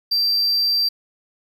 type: tone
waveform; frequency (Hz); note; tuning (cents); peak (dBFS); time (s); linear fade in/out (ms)
triangle; 4699; D8; 0; -15; 0.11-0.89; 10
effects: 9-bit